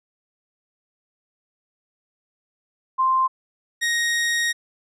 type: tone pair in turn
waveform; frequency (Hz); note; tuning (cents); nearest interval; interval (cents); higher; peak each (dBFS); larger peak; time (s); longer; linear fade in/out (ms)
sine / sawtooth; 1046.5 / 1873.3; C6 / A#6; 0 / +8; minor seventh; 1008; second; -16; neither; 2.98-3.28 / 3.81-4.53; second; 20
effects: low-pass 10000 Hz 12 dB/octave